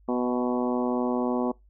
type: harmonic tone with a mistuned harmonic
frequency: 123.47 Hz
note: B2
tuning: in tune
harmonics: 2 / 3 / 4 / 5 / 6 / 7 / 8 / 9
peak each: -26 / -30 / -32 / -34 / -36 / -37 / -38 / -39 dBFS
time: 0.08-1.52 s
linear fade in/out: 10 ms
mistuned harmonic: 5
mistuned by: +21 cents
effects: noise-tail reverb RT60 0.2 s tail -24 dB re dry + added 50 Hz sine -54 dBFS peak until 1.69 s